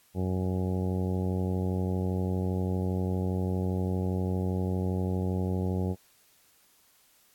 harmonic tone, 92.5 Hz, F#2, in tune, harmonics 1 / 2 / 3 / 4 / 5 / 6 / 7 / 8 / 9, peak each -29 / -31 / -38 / -37 / -39 / -44 / -47 / -48 / -46 dBFS, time 0.14-5.96 s, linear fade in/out 50 ms, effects white hiss -63 dBFS RMS until 7.34 s + AAC 64 kbps

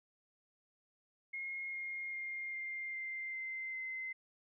sine tone with pitch steps, 2150 / 2135 / 2120 / 2106 / 2091 / 2077 / 2062 Hz, C7 / C7 / C7 / C7 / C7 / C7 / C7, +47 / +34 / +22 / +11 / -2 / -13 / -26 cents, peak -39 dBFS, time 1.33-4.13 s, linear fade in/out 10 ms, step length 400 ms, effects none

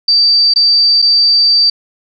sine tone with dropouts, 4647 Hz, D8, 19 cents flat, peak -6 dBFS, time 0.08-1.7 s, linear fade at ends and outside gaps 5 ms, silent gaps 0.538-0.559 / 1.019-1.023 s, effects none

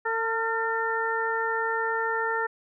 harmonic tone with a mistuned harmonic, 450.8 Hz, A4, 42 cents sharp, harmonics 1 / 2 / 3 / 4, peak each -30 / -30 / -30 / -30 dBFS, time 0.05-2.47 s, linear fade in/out 10 ms, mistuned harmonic 3, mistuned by +33 cents, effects none

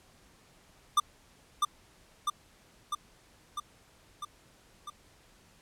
square tone with echo, 1192 Hz, D6, 25 cents sharp, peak -21 dBFS, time 0.97-1 s, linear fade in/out 5 ms, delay 650 ms, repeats 6, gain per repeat -3 dB, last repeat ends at 4.9 s, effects pink hiss -61 dBFS RMS until 5.61 s + low-pass 11000 Hz 12 dB/octave

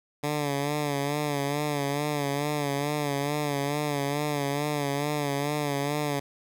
10% pulse tone with vibrato, 144.8 Hz, D3, 24 cents flat, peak -18 dBFS, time 0.23-6.2 s, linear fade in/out 10 ms, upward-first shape sine, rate 2.3 Hz, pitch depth 57 cents each way, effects none

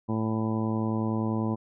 harmonic tone, 110.5 Hz, A2, 8 cents sharp, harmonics 1 / 2 / 3 / 4 / 5 / 6 / 7 / 8 / 9, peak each -30 / -28 / -33 / -39 / -40 / -45 / -42 / -43 / -39 dBFS, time 0.08-1.56 s, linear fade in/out 20 ms, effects none

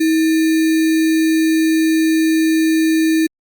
sine tone with sample-and-hold, 319.9 Hz, D#4, 48 cents sharp, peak -11 dBFS, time 0-3.27 s, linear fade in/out 10 ms, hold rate 2100 Hz, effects Opus 48 kbps

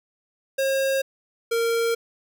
square tone pair in turn, 539 / 462.1 Hz, C#5 / A#4, -49 / -15 cents, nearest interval minor third, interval 266 cents, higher first, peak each -21 dBFS, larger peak neither, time 0.58-1.02 / 1.51-1.95 s, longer neither, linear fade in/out 10 ms, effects none

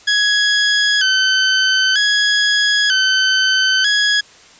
20% pulse tone with vibrato, 1598 Hz, G6, 33 cents sharp, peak -7 dBFS, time 0.07-4.21 s, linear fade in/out 10 ms, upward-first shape square, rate 0.53 Hz, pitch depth 76 cents each way, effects white hiss -44 dBFS RMS until 4.59 s + resampled to 16000 Hz

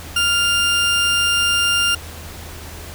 40% pulse tone pair together, 1400 / 2800 Hz, F6 / F7, +4 / +4 cents, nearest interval octave, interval 1200 cents, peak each -19 / -16 dBFS, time 0.16-1.95 s, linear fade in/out 5 ms, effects added 80 Hz sine -35 dBFS peak until 2.94 s + pink hiss -36 dBFS RMS until 2.94 s

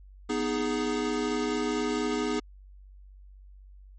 square chord, G# minor, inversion first, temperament equal, 246.9 / 311.1 / 415.3 Hz, B3 / D#4 / G#4, 0 / 0 / 0 cents, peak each -32 / -32 / -31 dBFS, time 0.29-2.4 s, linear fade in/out 10 ms, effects added 48 Hz sine -47 dBFS peak until 3.98 s + MP3 32 kbps

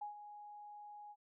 sine tone with ADSR envelope, 830.6 Hz, G#5, in tune, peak -40 dBFS, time 0.01-1.16 s, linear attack 9 ms, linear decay 120 ms, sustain -10 dB, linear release 51 ms, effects none

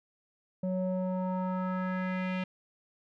square tone with low-pass filter sweep, 185 Hz, F#3, in tune, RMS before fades -32 dBFS, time 0.63-2.44 s, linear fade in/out 5 ms, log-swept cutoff 470 to 2700 Hz, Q 2.6, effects none

